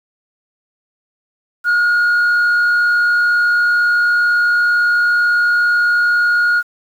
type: tone with frequency modulation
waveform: sine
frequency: 1433 Hz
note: F6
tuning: 44 cents sharp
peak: -8 dBFS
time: 1.64-6.63 s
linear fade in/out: 50 ms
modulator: 62.1 Hz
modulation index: 0.31
effects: tanh soft clip ceiling -10 dBFS + 7-bit